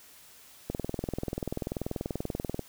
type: click train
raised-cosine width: 2 ms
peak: -18 dBFS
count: 40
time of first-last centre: 0.7-2.593 s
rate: 20.6 Hz
effects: white hiss -54 dBFS RMS until 2.68 s